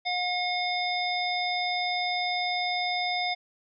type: harmonic tone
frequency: 720 Hz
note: F#5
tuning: 47 cents flat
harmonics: 1 / 3 / 5 / 7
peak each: -29 / -31 / -33 / -35 dBFS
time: 0.05-3.35 s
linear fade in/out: 20 ms
effects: none